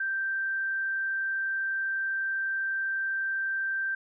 sine tone, 1568 Hz, G6, in tune, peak -27 dBFS, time 0-3.95 s, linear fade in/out 5 ms, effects none

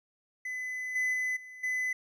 triangle tone with level steps, 2012 Hz, B6, 32 cents sharp, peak -32 / -25 / -27 / -43 / -27 dBFS, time 0.45-1.93 s, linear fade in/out 5 ms, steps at 0.95 / 1.13 / 1.36 / 1.63 s, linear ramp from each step 10 ms, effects none

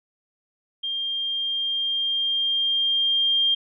sine tone with level ramp, 3200 Hz, G7, 35 cents sharp, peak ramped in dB -25 to -17 dBFS, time 0.83-3.55 s, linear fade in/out 10 ms, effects none

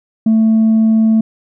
triangle tone with tanh clipping, 221.5 Hz, A3, 12 cents sharp, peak -8 dBFS, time 0.26-1.21 s, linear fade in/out 5 ms, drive 6 dB, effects none

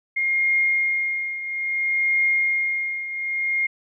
sine tone with tremolo, 2132 Hz, C7, 32 cents sharp, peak -16 dBFS, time 0.16-3.67 s, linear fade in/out 10 ms, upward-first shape triangle, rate 0.6 Hz, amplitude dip 75%, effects none

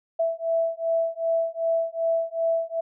sine beating tone pair, 659.3 / 661.9 Hz, E5 / E5, 0 / +7 cents, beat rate 2.6 Hz, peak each -25 / -25 dBFS, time 0.19-2.81 s, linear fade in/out 10 ms, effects none

